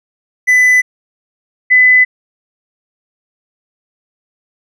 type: tone pair in turn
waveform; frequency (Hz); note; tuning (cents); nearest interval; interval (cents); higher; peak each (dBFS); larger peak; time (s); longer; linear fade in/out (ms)
triangle / sine; 2000 / 2007; B6 / B6; +21 / +27; unison; 6; second; -4; neither; 0.47-0.82 / 1.7-2.05; neither; 20
effects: none